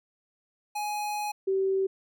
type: tone pair in turn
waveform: square / sine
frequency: 836 / 384.9 Hz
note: G#5 / G4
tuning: +11 / -32 cents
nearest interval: octave + minor second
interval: 1343 cents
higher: first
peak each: -30 / -23 dBFS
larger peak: second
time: 0.75-1.32 / 1.47-1.87 s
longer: first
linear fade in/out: 10 ms
effects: none